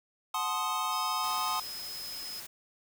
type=chord; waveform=square; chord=F# diminished seventh; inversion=none; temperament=equal with one note detuned; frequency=740 / 868.9 / 1046.5 / 1244.5 Hz; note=F#5 / A5 / C6 / Eb6; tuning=0 / -22 / 0 / 0 cents; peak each=-40 / -37 / -35 / -34 dBFS; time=0.34-1.6 s; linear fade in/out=5 ms
type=tone; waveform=sine; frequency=5100 Hz; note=D#8; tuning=42 cents sharp; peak=-39 dBFS; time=0.92-2.4 s; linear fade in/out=2 ms
type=noise; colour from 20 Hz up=white; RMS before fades=-44 dBFS; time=1.23-2.47 s; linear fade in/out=10 ms
effects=none